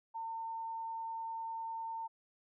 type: tone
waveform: sine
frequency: 905 Hz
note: A5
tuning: 48 cents sharp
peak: -38 dBFS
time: 0.14-2.08 s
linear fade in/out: 20 ms
effects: none